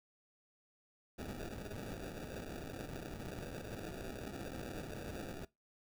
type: noise with sample-and-hold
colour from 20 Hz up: white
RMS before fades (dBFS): -45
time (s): 1.18-5.45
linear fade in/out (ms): 10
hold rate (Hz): 1050
effects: noise-tail reverb RT60 0.2 s tail -21 dB re dry